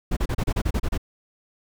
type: noise bursts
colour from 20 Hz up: brown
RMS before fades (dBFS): -22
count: 10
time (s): 0.11-0.978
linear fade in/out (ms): 10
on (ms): 58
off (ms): 32
effects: none